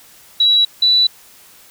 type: tone pair in turn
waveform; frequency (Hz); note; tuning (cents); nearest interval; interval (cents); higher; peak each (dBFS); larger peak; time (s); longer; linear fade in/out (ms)
sine; 3903 / 3960; B7 / B7; -21 / +4; unison; 25; second; -9; neither; 0.4-0.65 / 0.82-1.07; neither; 5
effects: white hiss -45 dBFS RMS until 1.7 s